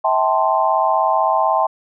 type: chord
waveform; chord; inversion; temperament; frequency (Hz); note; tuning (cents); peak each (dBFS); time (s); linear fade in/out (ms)
sine; A minor seventh; second; equal with one note detuned; 646.8 / 784 / 880 / 1046.5; E5 / G5 / A5 / C6; -33 / 0 / 0 / 0; -19; 0.04-1.67; 10
effects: none

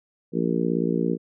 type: harmonic tone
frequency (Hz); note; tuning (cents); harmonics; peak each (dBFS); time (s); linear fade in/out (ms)
57.8; A#1; -14; 3 / 4 / 5 / 6 / 7 / 8; -26 / -27 / -28 / -29 / -29 / -30; 0.32-1.18; 50
effects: none

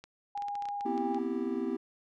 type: clicks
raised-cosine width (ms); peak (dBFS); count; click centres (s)
0.2; -30; 11; 0.04 / 0.376 / 0.422 / 0.484 / 0.554 / 0.623 / 0.655 / 0.687 / 0.809 / 0.978 / 1.146
type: tone with pitch glide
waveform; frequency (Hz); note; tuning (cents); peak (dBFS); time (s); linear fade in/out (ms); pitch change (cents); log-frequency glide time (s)
sine; 814 to 804.7; G#5 to G5; -35 to +45; -33; 0.35-1.19; 5; -20; 0.75-0.99
type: chord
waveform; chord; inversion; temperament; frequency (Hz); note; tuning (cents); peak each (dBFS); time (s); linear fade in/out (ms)
triangle; C major seventh; third; equal with one note detuned; 242.4 / 261.6 / 329.6 / 392; B3 / C4 / E4 / G4; -32 / 0 / 0 / 0; -34; 0.85-1.77; 10
effects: none

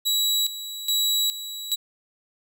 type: tone with tremolo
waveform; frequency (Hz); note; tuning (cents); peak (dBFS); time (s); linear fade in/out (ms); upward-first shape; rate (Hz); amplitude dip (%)
sawtooth; 3900; B7; -23; -17; 0.05-1.76; 20; square; 1.2; 75
effects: none

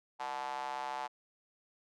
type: tone with high-pass filter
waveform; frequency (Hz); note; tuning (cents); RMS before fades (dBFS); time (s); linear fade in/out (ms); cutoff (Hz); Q
square; 67.2; C2; +47; -39; 0.19-1.08; 20; 840; 5.2
effects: low-pass 6000 Hz 12 dB/octave

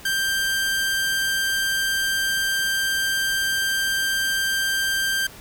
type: tone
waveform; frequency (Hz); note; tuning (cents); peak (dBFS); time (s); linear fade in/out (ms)
sawtooth; 1577; G6; +10; -17; 0.05-5.27; 5
effects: pink hiss -43 dBFS RMS until 5.4 s

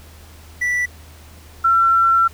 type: tone pair in turn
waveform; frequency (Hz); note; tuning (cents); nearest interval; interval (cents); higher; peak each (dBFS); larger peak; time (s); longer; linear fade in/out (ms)
triangle / sine; 1965 / 1352.3; B6 / E6; -9 / +44; tritone; 647; first; -15 / -11; second; 0.61-0.86 / 1.64-2.28; second; 10
effects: added 78 Hz sine -41 dBFS peak until 2.33 s + pink hiss -46 dBFS RMS until 2.33 s

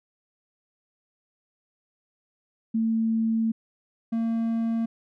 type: tone pair in turn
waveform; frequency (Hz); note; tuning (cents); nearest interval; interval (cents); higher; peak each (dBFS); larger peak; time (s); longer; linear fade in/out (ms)
sine / triangle; 224.5 / 228; A3 / A#3; +35 / -38; unison; 27; second; -21; neither; 2.74-3.52 / 4.12-4.86; first; 10
effects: none

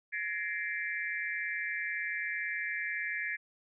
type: tone cluster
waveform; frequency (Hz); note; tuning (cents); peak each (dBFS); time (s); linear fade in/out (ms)
sine; 1696 / 1865 / 2092 / 2330; G#6 / A#6 / C7 / D7; +36 / 0 / -1 / -14; -37 / -39 / -38 / -40; 0.12-3.37; 20
effects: none

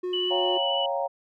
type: tone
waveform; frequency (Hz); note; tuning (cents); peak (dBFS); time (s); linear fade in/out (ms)
triangle; 362.6; F#4; -35; -25; 0.03-0.58; 10
type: tone with vibrato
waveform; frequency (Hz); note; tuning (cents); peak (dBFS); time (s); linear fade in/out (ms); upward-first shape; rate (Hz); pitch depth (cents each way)
sine; 2960; F#7; 0; -26; 0.13-0.86; 5; square; 14; 8
type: chord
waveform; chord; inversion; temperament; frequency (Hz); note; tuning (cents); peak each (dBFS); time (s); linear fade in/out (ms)
sine; G half-diminished seventh; second; equal; 554.4 / 698.5 / 784 / 932.3; Db5 / F5 / G5 / Bb5; 0 / 0 / 0 / 0; -28 / -30 / -33 / -32; 0.3-1.08; 20
effects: none

